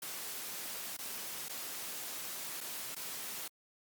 white noise with dropouts, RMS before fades -42 dBFS, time 0.02-3.48 s, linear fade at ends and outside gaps 5 ms, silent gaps 0.969-0.987 / 1.485-1.494 / 2.606-2.61 / 2.949-2.963 s, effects high-pass 150 Hz 12 dB/octave + Opus 48 kbps

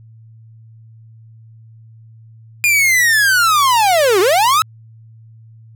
45% pulse linear two-way sweep, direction down then up, 2444 to 349.2 to 1320 Hz, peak -10 dBFS, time 2.64-4.62 s, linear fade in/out 0 ms, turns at 4.2 s, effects added 112 Hz sine -39 dBFS peak until 5.75 s

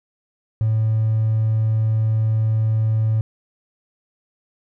triangle tone with hard clipping, 110 Hz, A2, in tune, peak -16 dBFS, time 0.61-3.21 s, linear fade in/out 0 ms, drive 4 dB, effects none

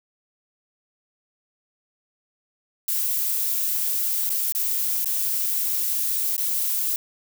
violet noise with dropouts, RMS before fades -24 dBFS, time 2.88-6.96 s, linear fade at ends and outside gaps 2 ms, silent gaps 4.295-4.301 / 4.524-4.549 / 5.046-5.057 / 6.366-6.379 s, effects none

